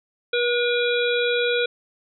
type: harmonic tone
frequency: 482.4 Hz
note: B4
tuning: 41 cents flat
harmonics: 1 / 3 / 5 / 7 / 8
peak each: -21 / -26 / -28 / -29 / -30 dBFS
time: 0.33-1.66 s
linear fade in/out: 5 ms
effects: none